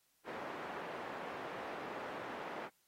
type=band-pass noise; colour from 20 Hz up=pink; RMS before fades=-45 dBFS; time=0.24-2.7 s; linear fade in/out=50 ms; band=390 to 1500 Hz; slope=12 dB/octave; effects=white hiss -75 dBFS RMS until 2.87 s + AAC 48 kbps